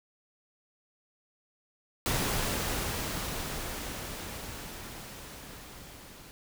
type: noise with level ramp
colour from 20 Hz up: pink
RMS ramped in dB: -29 to -50 dBFS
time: 2.06-6.31 s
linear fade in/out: 0 ms
effects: none